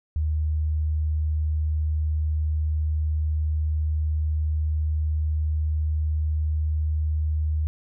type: tone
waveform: sine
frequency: 77 Hz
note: D#2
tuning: 17 cents flat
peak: -21 dBFS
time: 0.16-7.67 s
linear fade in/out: 0 ms
effects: none